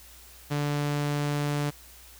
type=tone with low-pass filter sweep; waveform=sawtooth; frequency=145.9 Hz; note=D3; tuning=11 cents flat; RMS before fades=-28 dBFS; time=0.5-1.71 s; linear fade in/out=20 ms; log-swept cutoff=7000 to 11000 Hz; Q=0.7; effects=added 60 Hz sine -53 dBFS peak until 2.19 s + white hiss -51 dBFS RMS until 2.19 s